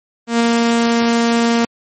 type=tone with ADSR envelope; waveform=sawtooth; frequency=233.1 Hz; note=A#3; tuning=in tune; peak=-6 dBFS; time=0.27-1.65 s; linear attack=130 ms; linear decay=7 ms; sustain=-2 dB; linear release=4 ms; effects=MP3 32 kbps